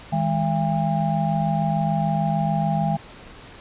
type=tone cluster; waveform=sine; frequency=159.3 / 206 / 679 / 807 Hz; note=D#3 / G#3 / F5 / G#5; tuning=+41 / -14 / -49 / -50 cents; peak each=-22 / -26 / -28 / -25 dBFS; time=0.12-2.97 s; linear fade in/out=10 ms; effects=pink hiss -43 dBFS RMS until 3.6 s + resampled to 8000 Hz